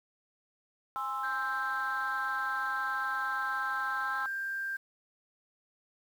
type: chord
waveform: sine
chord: Ab augmented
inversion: none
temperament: equal with one note detuned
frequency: 822 / 1046.5 / 1318.5 Hz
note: Ab5 / C6 / E6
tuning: -18 / 0 / 0 cents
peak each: -38 / -36 / -34 dBFS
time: 0.96-4.26 s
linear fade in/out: 0 ms
type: tone with pitch glide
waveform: sine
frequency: 1572 to 1584.8 Hz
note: G6 to G6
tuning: +4 to +18 cents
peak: -32 dBFS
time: 1.23-4.77 s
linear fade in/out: 10 ms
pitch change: +14 cents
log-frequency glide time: 4.05-4.16 s
effects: tanh soft clip ceiling -25 dBFS + 9-bit